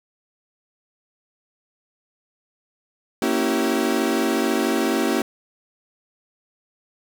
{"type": "chord", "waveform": "35% pulse", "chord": "A# diminished seventh", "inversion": "none", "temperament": "equal with one note detuned", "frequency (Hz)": [233.1, 277.2, 329.6, 383.5], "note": ["A#3", "C#4", "E4", "G4"], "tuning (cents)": [0, 0, 0, -38], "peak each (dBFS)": -23, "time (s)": [3.22, 5.22], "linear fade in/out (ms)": 2, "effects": []}